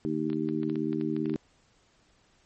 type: harmonic tone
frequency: 78 Hz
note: D#2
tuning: 5 cents sharp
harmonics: 2 / 3 / 4 / 5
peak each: -36 / -32 / -30 / -34 dBFS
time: 0.05-1.36 s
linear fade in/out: 0 ms
type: clicks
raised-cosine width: 0.3 ms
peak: -29 dBFS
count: 12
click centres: 0.301 / 0.331 / 0.489 / 0.632 / 0.698 / 0.757 / 0.93 / 1.012 / 1.165 / 1.258 / 1.297 / 1.34 s
effects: pink hiss -65 dBFS RMS until 2.45 s + MP3 32 kbps